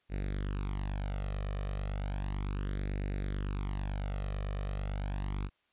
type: tone with flanger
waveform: sawtooth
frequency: 49 Hz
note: G1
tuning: in tune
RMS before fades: -35 dBFS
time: 0.09-5.5 s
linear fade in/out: 50 ms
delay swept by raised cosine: 0.46 to 1.66 ms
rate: 0.34 Hz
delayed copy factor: +0.7
effects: white hiss -74 dBFS RMS until 5.72 s + resampled to 8000 Hz